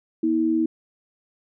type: tone pair together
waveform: sine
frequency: 241.4 / 321.7 Hz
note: B3 / E4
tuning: -39 / -42 cents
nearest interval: perfect fourth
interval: 497 cents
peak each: -25 / -19 dBFS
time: 0.23-0.66 s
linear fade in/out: 5 ms
effects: none